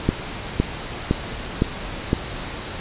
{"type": "click train", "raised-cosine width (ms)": 3, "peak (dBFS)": -3, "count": 5, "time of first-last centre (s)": [0.09, 2.131], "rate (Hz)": 1.96, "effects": ["pink hiss -31 dBFS RMS until 2.8 s", "resampled to 8000 Hz"]}